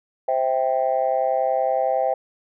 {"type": "chord", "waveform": "sine", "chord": "C major", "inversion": "none", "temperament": "just", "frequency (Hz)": [523.3, 654.1, 784.9], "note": ["C5", "E5", "G5"], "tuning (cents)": [0, -14, 2], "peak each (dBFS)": -22, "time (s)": [0.28, 2.14], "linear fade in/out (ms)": 5, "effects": ["tanh soft clip ceiling -10 dBFS"]}